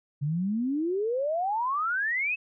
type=exponential sweep; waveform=sine; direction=up; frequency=137.9 to 2637 Hz; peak=-25 dBFS; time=0.21-2.36 s; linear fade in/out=20 ms; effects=none